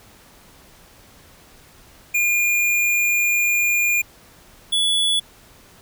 square tone pair in turn, 2418 / 3420 Hz, D7 / A7, +50 / -50 cents, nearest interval tritone, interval 600 cents, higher second, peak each -17 dBFS, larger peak neither, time 2.14-4.02 / 4.72-5.2 s, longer first, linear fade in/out 10 ms, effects pink hiss -49 dBFS RMS until 5.81 s

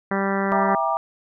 harmonic tone, 196 Hz, G3, in tune, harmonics 1 / 2 / 3 / 4 / 5 / 6 / 7 / 8 / 9 / 10, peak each -24 / -27 / -29 / -30 / -31 / -32 / -32 / -33 / -34 / -34 dBFS, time 0.11-0.75 s, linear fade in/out 2 ms
sine chord, E half-diminished seventh, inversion none, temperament just, 659.3 / 791.1 / 949.3 / 1186.7 Hz, E5 / G5 / Bb5 / D6, 0 / +16 / +31 / +18 cents, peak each -25 dBFS, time 0.52-0.97 s, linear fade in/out 0 ms
effects none

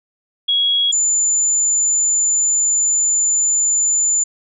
sine tone pair in turn, 3322 / 7061 Hz, G#7 / A8, 0 / +5 cents, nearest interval octave + minor second, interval 1305 cents, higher second, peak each -13 dBFS, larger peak neither, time 0.48-0.92 / 0.92-4.24 s, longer second, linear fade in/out 10 ms, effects none

